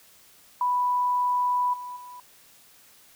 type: tone with level steps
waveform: sine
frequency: 987.8 Hz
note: B5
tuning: in tune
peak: -21 / -34 / -40 dBFS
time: 0.61-2.2 s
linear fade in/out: 2 ms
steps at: 1.73 / 1.96 s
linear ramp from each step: 10 ms
effects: white hiss -55 dBFS RMS until 3.15 s